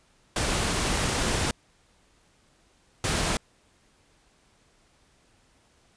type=noise bursts at uneven times; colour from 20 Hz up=pink; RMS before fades=-26 dBFS; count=2; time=0.36-1.51 / 3.04-3.37 s; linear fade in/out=2 ms; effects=pink hiss -63 dBFS RMS until 5.96 s + resampled to 22050 Hz